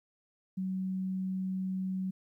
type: tone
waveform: sine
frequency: 188 Hz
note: F#3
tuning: 28 cents sharp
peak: -31 dBFS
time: 0.57-2.11 s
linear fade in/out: 10 ms
effects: 12-bit